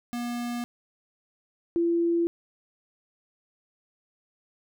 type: tone pair in turn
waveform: square / sine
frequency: 240 / 339.4 Hz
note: B3 / F4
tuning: -49 / -49 cents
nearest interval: tritone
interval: 600 cents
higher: second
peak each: -30 / -21 dBFS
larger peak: second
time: 0.13-0.64 / 1.76-2.27 s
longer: neither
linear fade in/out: 0 ms
effects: none